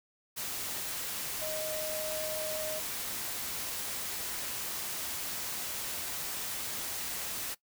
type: tone in noise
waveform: sine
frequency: 622.3 Hz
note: D#5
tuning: in tune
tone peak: -36 dBFS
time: 1.41-2.8 s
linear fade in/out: 20 ms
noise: white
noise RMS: -37 dBFS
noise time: 0.36-7.55 s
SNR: -2 dB
effects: noise-tail reverb RT60 0.1 s tail -19 dB re dry